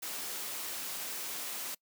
white noise, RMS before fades -39 dBFS, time 0.02-1.75 s, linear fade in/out 10 ms, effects noise-tail reverb RT60 0.1 s tail -24 dB re dry + high-pass 200 Hz 12 dB/octave

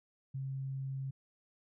sine tone, 134.6 Hz, C3, 49 cents sharp, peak -36 dBFS, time 0.34-1.11 s, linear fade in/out 10 ms, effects none

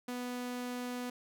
sawtooth tone, 246.9 Hz, B3, in tune, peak -33 dBFS, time 0.08-1.1 s, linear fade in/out 5 ms, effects none

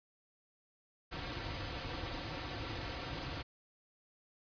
pink noise with comb filter, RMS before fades -41 dBFS, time 1.11-3.43 s, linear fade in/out 20 ms, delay 4.8 ms, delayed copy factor -0.6, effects resampled to 11025 Hz

